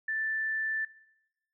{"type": "tone", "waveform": "sine", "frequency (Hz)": 1764, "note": "A6", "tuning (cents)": 4, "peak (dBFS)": -29, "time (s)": [0.08, 0.85], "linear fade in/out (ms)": 5, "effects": ["noise-tail reverb RT60 0.9 s tail -19 dB re dry"]}